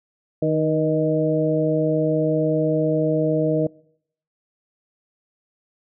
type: harmonic tone with a mistuned harmonic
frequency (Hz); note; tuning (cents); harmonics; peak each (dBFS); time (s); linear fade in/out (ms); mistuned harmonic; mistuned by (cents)
155.56; D#3; 0; 1 / 2 / 3 / 4; -23 / -23 / -23 / -23; 0.42-3.67; 5; 3; +38
effects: noise-tail reverb RT60 0.7 s tail -25 dB re dry